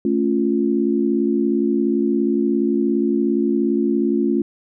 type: chord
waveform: sine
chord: A augmented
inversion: none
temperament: equal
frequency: 220 / 277.2 / 349.2 Hz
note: A3 / C#4 / E#4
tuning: 0 / 0 / 0 cents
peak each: -20 / -20 / -20 dBFS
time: 0.05-4.42 s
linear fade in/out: 2 ms
effects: none